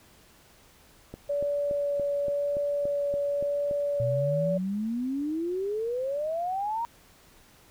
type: click train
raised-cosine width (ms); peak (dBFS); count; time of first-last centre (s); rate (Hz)
2; -25; 10; 1.14-3.711; 3.5
type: tone with vibrato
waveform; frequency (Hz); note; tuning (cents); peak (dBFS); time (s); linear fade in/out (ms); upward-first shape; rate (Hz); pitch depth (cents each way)
sine; 573; D5; -43; -25; 1.29-4.58; 10; sine; 0.93; 8
type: exponential sweep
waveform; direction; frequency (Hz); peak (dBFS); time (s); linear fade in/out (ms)
sine; up; 118.3 to 950; -27; 4-6.85; 0
effects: pink hiss -57 dBFS RMS until 7.7 s